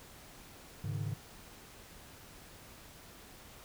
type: chord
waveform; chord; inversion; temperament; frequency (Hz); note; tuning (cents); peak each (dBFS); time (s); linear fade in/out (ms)
triangle; Ab suspended fourth; none; equal; 103.83 / 138.59 / 155.56; Ab2 / Db3 / Eb3; 0 / 0 / 0; -35 / -37 / -39; 0.84-1.14; 5
effects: pink hiss -54 dBFS RMS until 3.64 s